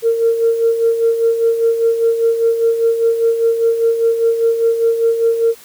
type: tone with tremolo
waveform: sine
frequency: 459.1 Hz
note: A#4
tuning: 26 cents flat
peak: -8 dBFS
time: 0.02-5.55 s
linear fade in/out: 50 ms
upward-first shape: sine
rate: 5 Hz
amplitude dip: 60%
effects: tanh soft clip ceiling -4 dBFS + white hiss -42 dBFS RMS until 5.64 s